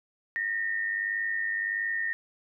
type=tone pair together; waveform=sine; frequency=1829 / 1930.5 Hz; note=A#6 / B6; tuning=-33 / -40 cents; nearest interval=minor second; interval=93 cents; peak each=-28 / -34 dBFS; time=0.36-2.13 s; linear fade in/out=0 ms; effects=none